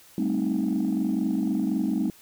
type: chord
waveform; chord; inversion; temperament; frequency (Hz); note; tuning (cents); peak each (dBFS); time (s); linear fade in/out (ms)
sine; A half-diminished seventh; third; equal; 196 / 220 / 261.6 / 311.1; G3 / A3 / C4 / Eb4; 0 / 0 / 0 / 0; -27; 0.18-2.1; 2
effects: tanh soft clip ceiling -17 dBFS + white hiss -53 dBFS RMS until 2.21 s